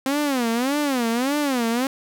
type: tone with vibrato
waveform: sawtooth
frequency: 260 Hz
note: C4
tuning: 11 cents flat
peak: -16 dBFS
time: 0.06-1.87 s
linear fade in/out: 2 ms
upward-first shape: sine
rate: 1.7 Hz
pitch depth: 230 cents each way
effects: none